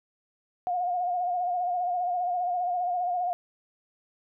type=tone with vibrato; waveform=sine; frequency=715 Hz; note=F5; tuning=41 cents sharp; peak=-25 dBFS; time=0.67-3.33 s; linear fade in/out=0 ms; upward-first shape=sine; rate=15 Hz; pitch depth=47 cents each way; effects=none